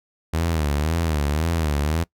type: tone with vibrato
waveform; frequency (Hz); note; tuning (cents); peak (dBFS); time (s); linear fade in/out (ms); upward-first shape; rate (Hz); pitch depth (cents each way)
sawtooth; 77.78; D#2; 0; -16; 0.33-2.04; 10; sine; 1.9; 140
effects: noise-tail reverb RT60 0.1 s tail -22 dB re dry